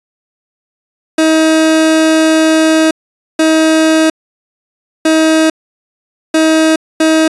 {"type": "tone bursts at uneven times", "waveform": "30% pulse", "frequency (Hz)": 317.7, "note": "D#4", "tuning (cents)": 36, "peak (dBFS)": -4, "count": 5, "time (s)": [[1.18, 2.91], [3.39, 4.1], [5.05, 5.5], [6.34, 6.76], [7, 7.28]], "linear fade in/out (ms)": 5, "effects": ["resampled to 24000 Hz"]}